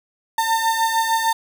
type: beating tone pair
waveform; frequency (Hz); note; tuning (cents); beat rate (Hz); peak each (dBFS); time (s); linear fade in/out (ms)
35% pulse; 900 / 906.6; A5 / A#5; +39 / -48; 6.6; -17 / -21; 0.38-1.33; 5
effects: none